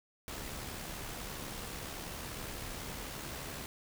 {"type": "noise with amplitude modulation", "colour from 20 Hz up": "pink", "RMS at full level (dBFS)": -41, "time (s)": [0.28, 3.66], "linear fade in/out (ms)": 0, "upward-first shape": "sine", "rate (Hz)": 71.8, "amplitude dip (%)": 35, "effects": []}